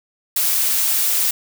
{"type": "noise", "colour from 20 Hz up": "blue", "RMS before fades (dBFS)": -18, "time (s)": [0.36, 1.31], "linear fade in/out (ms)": 5, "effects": []}